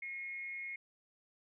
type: tone with amplitude modulation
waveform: sine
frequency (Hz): 2161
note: C#7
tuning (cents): -45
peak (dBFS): -38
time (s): 0.02-0.76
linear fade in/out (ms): 5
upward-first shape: sine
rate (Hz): 270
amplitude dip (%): 45
effects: none